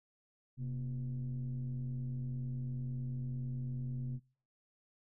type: tone with frequency modulation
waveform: sine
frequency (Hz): 130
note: C3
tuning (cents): -11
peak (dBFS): -35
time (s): 0.57-4.2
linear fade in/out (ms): 50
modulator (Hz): 109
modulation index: 0.58
effects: noise-tail reverb RT60 0.5 s tail -26 dB re dry + tanh soft clip ceiling -31 dBFS